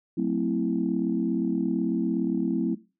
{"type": "chord", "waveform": "sine", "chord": "F# half-diminished seventh", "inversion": "none", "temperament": "equal with one note detuned", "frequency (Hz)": [185, 224, 261.6, 329.6], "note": ["F#3", "A3", "C4", "E4"], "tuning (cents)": [0, 31, 0, 0], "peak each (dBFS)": -28, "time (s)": [0.17, 2.75], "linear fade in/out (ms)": 10, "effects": ["noise-tail reverb RT60 0.3 s tail -19 dB re dry", "tanh soft clip ceiling -13 dBFS"]}